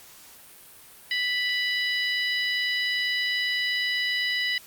harmonic tone, 987.8 Hz, B5, in tune, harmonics 2 / 3 / 4 / 5, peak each -26 / -30 / -32 / -34 dBFS, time 1.11-4.58 s, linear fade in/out 2 ms, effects white hiss -49 dBFS RMS until 4.66 s + Opus 48 kbps

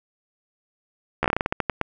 slowing click train, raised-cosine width 0.5 ms, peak -6 dBFS, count 13, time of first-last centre 1.23-1.813 s, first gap 13 ms, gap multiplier 1.22, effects none

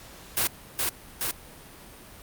white noise with echo, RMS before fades -24 dBFS, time 0.37-0.47 s, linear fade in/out 0 ms, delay 420 ms, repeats 2, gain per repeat -2 dB, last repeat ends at 1.31 s, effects pink hiss -47 dBFS RMS until 2.22 s + Opus 48 kbps

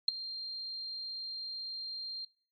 sine tone with ADSR envelope, 4186 Hz, C8, in tune, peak -18 dBFS, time 0.08-2.25 s, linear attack 5 ms, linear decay 7 ms, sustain -19 dB, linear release 5 ms, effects noise-tail reverb RT60 0.4 s tail -21 dB re dry + MP3 32 kbps

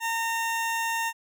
20% pulse tone, 915 Hz, A#5, 32 cents flat, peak -21 dBFS, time 0-1.13 s, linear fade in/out 50 ms, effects none

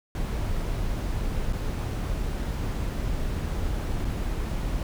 brown noise with dropouts, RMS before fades -28 dBFS, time 0.15-4.83 s, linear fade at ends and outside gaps 1 ms, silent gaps 1.526-1.531 / 4.047-4.051 s, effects none

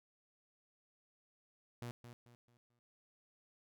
sawtooth tone with echo, 120 Hz, B2, 49 cents flat, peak -39 dBFS, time 1.82-1.91 s, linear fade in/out 0 ms, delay 220 ms, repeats 4, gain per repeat -9 dB, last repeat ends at 2.79 s, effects none

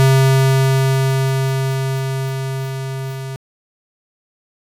square tone with level ramp, 133.6 Hz, C3, 36 cents sharp, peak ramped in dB -9 to -25 dBFS, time 0-3.36 s, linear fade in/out 0 ms, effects resampled to 32000 Hz + 7-bit

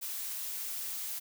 blue noise, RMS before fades -38 dBFS, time 0.01-1.2 s, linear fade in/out 20 ms, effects none

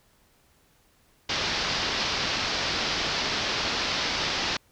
white low-pass noise, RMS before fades -28 dBFS, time 1.29-4.57 s, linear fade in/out 5 ms, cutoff 5400 Hz, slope 48 dB/octave, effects pink hiss -63 dBFS RMS until 4.71 s

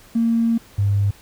triangle tone pair in turn, 229.9 / 100.65 Hz, A#3 / G2, -24 / +46 cents, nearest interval octave + major second, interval 1430 cents, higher first, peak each -11 dBFS, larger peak neither, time 0.15-0.58 / 0.78-1.11 s, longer first, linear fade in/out 10 ms, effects tanh soft clip ceiling -13 dBFS + pink hiss -48 dBFS RMS until 1.21 s

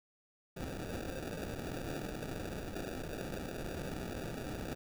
blue noise with sample-and-hold, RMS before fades -41 dBFS, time 0.56-4.75 s, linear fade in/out 10 ms, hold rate 1050 Hz, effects none

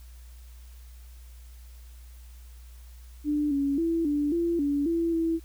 sine tone with pitch steps, 296 / 279.8 / 331.8 / 291.9 / 339.5 / 286 / 334.4 / 328.7 Hz, D4 / C#4 / E4 / D4 / F4 / D4 / E4 / E4, +14 / +16 / +11 / -10 / -49 / -46 / +25 / -5 cents, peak -23 dBFS, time 3.24-5.4 s, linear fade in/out 50 ms, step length 270 ms, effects added 60 Hz sine -44 dBFS peak until 5.44 s + white hiss -59 dBFS RMS until 5.44 s

